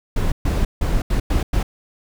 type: noise bursts at uneven times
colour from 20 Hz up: brown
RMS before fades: -18 dBFS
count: 6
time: 0.16-0.32 / 0.45-0.65 / 0.81-1.02 / 1.1-1.2 / 1.3-1.43 / 1.53-1.63 s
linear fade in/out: 5 ms
effects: none